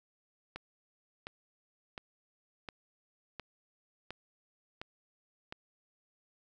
click train, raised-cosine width 0.3 ms, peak -25 dBFS, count 8, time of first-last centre 0.56-5.525 s, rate 1.41 Hz, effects none

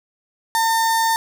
sawtooth tone with notch filter, 905 Hz, A5, 48 cents sharp, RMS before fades -18 dBFS, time 0.55-1.16 s, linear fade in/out 0 ms, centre 2700 Hz, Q 1.8, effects none

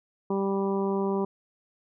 harmonic tone, 196 Hz, G3, in tune, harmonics 1 / 2 / 3 / 4 / 5 / 6, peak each -28 / -27 / -38 / -38 / -35 / -43 dBFS, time 0.3-1.25 s, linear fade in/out 5 ms, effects none

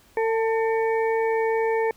harmonic tone with a mistuned harmonic, 450.3 Hz, A4, 40 cents sharp, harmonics 1 / 2 / 4 / 5, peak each -21 / -27 / -33 / -35 dBFS, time 0.17-1.91 s, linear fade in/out 2 ms, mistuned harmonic 2, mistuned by -24 cents, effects pink hiss -56 dBFS RMS until 1.96 s

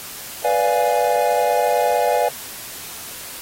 triangle chord, B diminished seventh, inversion none, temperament equal, 493.9 / 587.3 / 698.5 / 830.6 Hz, B4 / D5 / F5 / Ab5, 0 / 0 / 0 / 0 cents, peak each -19 dBFS, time 0.44-2.29 s, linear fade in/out 10 ms, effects white hiss -34 dBFS RMS until 3.41 s + AAC 48 kbps

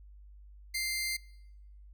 sawtooth tone pair together, 2093 / 4670 Hz, C7 / D8, 0 / -11 cents, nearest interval octave + major second, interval 1389 cents, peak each -29 / -35 dBFS, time 0.74-1.17 s, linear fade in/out 10 ms, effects noise-tail reverb RT60 0.9 s tail -25 dB re dry + added 50 Hz sine -50 dBFS peak until 1.93 s

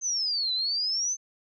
sine exponential two-way sweep, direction down then up, 6300 to 3951 to 6300 Hz, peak -25 dBFS, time 0.01-1.17 s, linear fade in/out 50 ms, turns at 0.53 s, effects none

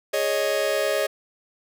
45% pulse chord, Ab suspended fourth, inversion none, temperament just, 415.3 / 553.7 / 623 Hz, Ab4 / Db5 / Eb5, 0 / -2 / +2 cents, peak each -28 / -25 / -25 dBFS, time 0.13-1.07 s, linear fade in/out 10 ms, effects none

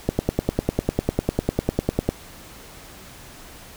click train, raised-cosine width 2 ms, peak -5 dBFS, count 21, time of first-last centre 0.09-2.09 s, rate 10 Hz, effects pink hiss -43 dBFS RMS until 3.76 s

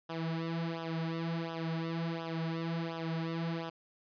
sawtooth tone with flanger, 164.81 Hz, E3, in tune, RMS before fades -36 dBFS, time 0.09-3.7 s, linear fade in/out 10 ms, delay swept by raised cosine 0.45 to 4.85 ms, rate 1.4 Hz, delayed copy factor -0.85, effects resampled to 11025 Hz

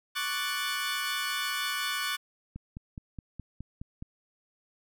20% pulse chord, D major seventh, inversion third, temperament equal, 1108.7 / 1174.7 / 1480 / 1760 Hz, C#6 / D6 / F#6 / A6, 0 / 0 / 0 / 0 cents, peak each -32 / -32 / -28 / -32 dBFS, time 0.15-2.17 s, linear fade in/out 20 ms
click train, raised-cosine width 5 ms, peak -27 dBFS, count 8, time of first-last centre 2.56-4.024 s, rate 4.78 Hz
effects none

